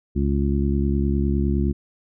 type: harmonic tone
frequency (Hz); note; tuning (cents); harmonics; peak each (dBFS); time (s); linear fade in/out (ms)
69.8; C#2; +13; 1 / 2 / 3 / 4 / 5; -21 / -26 / -24 / -29 / -28; 0.15-1.73; 20
effects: none